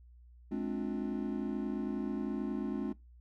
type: chord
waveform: triangle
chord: D half-diminished seventh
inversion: second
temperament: just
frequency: 211.4 / 264.3 / 293.7 / 352.4 Hz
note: Ab3 / C4 / D4 / F4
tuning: +31 / +18 / 0 / +16 cents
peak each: -35 / -36 / -37 / -39 dBFS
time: 0.51-2.93 s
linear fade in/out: 10 ms
effects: noise-tail reverb RT60 0.2 s tail -21 dB re dry + added 60 Hz sine -54 dBFS peak until 3.2 s